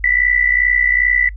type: tone with amplitude modulation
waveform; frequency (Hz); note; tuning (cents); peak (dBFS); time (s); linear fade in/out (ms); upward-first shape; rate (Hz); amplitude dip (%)
sine; 1978; B6; +2; -8; 0.04-1.29; 2; sine; 62.5; 80
effects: noise-tail reverb RT60 0.1 s tail -25 dB re dry + added 50 Hz sine -27 dBFS peak until 1.36 s